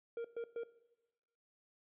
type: tone bursts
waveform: triangle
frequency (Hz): 466.2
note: A#4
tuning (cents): 0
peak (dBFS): -36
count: 3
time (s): 0.17-0.635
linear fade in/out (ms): 2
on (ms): 75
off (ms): 120
effects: noise-tail reverb RT60 1.0 s tail -17 dB re dry + resampled to 8000 Hz